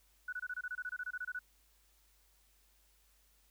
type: tone bursts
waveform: sine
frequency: 1480 Hz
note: F#6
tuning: in tune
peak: -37 dBFS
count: 16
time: 0.28-1.391 s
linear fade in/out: 5 ms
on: 46 ms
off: 25 ms
effects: added 50 Hz sine -70 dBFS peak until 3.5 s + white hiss -71 dBFS RMS until 3.5 s